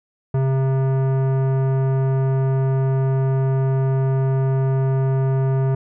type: tone with tanh clipping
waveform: sine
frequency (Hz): 133.4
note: C3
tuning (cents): +34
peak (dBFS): -18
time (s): 0.34-5.75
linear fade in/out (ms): 5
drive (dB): 16
effects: none